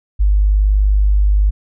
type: tone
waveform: sine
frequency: 50.5 Hz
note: G#1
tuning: 48 cents flat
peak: -9 dBFS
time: 0.19-1.51 s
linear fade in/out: 20 ms
effects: none